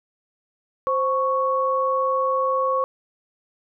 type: tone pair together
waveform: sine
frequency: 523.3 / 1108.8 Hz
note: C5 / C#6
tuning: 0 / 0 cents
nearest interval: octave + minor second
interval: 1300 cents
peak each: -22 / -21 dBFS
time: 0.87-2.84 s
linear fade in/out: 0 ms
effects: none